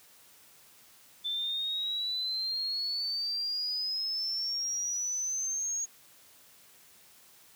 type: exponential sweep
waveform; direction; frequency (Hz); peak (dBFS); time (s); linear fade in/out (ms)
sine; up; 3520 to 6630; -30; 1.24-5.86; 20
effects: white hiss -58 dBFS RMS until 7.55 s + high-pass 60 Hz 12 dB/octave